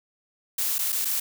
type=noise with dropouts; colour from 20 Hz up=blue; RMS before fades=-26 dBFS; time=0.58-1.2 s; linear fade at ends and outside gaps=5 ms; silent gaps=0.784-0.789 / 0.922-0.925 / 1.048-1.052 s; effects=none